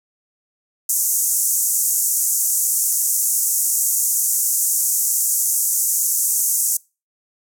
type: band-pass noise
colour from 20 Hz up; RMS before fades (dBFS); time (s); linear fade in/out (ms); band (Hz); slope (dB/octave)
pink; -19; 0.89-6.77; 5; 6400 to 15000; 48
effects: noise-tail reverb RT60 0.3 s tail -25 dB re dry